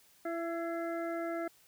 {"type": "harmonic tone with a mistuned harmonic", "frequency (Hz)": 335, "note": "E4", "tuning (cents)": 28, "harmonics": [1, 2, 4, 5, 6], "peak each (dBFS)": [-37, -37, -44, -49, -49], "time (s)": [0.25, 1.48], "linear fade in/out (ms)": 5, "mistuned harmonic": 6, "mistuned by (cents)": 48, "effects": ["white hiss -64 dBFS RMS until 1.67 s"]}